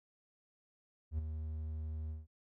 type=tone with ADSR envelope; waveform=triangle; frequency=78 Hz; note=D#2; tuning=5 cents sharp; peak=-29 dBFS; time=1.11-2.27 s; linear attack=74 ms; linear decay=14 ms; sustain=-7 dB; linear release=170 ms; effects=none